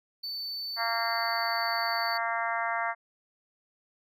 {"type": "tone", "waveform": "triangle", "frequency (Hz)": 4518, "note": "C#8", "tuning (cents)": 32, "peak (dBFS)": -32, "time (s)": [0.23, 2.18], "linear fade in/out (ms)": 10}
{"type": "harmonic tone", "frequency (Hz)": 230, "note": "A#3", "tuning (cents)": -23, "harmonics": [3, 4, 5, 6, 7, 8, 9], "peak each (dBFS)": [-33, -34, -35, -36, -36, -37, -38], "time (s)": [0.76, 2.95], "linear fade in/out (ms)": 50}
{"effects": []}